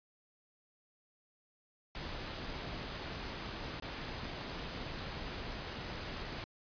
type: noise with dropouts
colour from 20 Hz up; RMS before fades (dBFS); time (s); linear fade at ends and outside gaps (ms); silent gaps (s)
pink; -42; 1.95-6.44; 0; 3.799-3.823
effects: resampled to 11025 Hz